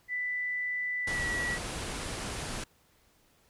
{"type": "tone with pitch glide", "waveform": "sine", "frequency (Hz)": [1986, 1938.4], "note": ["B6", "B6"], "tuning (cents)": [9, -33], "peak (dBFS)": -30, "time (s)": [0.08, 1.59], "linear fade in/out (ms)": 50, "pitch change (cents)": -42, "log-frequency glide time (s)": [1.01, 1.23]}
{"type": "low-pass noise", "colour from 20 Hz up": "pink", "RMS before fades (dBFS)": -37, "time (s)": [1.07, 2.64], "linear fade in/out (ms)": 5, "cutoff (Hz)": 11000, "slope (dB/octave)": 96}
{"effects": ["pink hiss -66 dBFS RMS until 3.49 s"]}